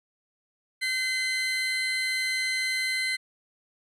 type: tone pair together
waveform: 30% pulse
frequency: 1540.3 / 2054 Hz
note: G6 / C7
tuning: -31 / -33 cents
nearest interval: perfect fourth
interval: 498 cents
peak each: -34 / -23 dBFS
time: 0.81-3.17 s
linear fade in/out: 20 ms
effects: low-pass 10000 Hz 12 dB/octave